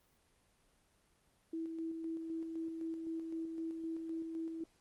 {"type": "tone with tremolo", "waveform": "sine", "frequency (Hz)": 326.3, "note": "E4", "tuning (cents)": -18, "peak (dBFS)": -37, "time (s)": [1.53, 4.64], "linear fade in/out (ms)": 5, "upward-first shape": "square", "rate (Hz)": 3.9, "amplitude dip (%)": 35, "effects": ["pink hiss -72 dBFS RMS until 4.8 s", "Opus 24 kbps"]}